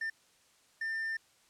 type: tone bursts at uneven times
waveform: triangle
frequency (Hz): 1795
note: A6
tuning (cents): +34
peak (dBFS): -31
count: 2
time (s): 0.01-0.1 / 0.81-1.17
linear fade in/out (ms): 5
effects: white hiss -66 dBFS RMS until 1.49 s + low-pass 9000 Hz 12 dB/octave